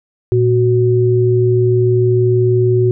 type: tone pair together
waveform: sine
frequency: 116.54 / 370 Hz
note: A#2 / F#4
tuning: 0 / 0 cents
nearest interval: octave + minor sixth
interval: 2000 cents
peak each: -12 dBFS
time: 0.32-2.91 s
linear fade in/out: 0 ms
effects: none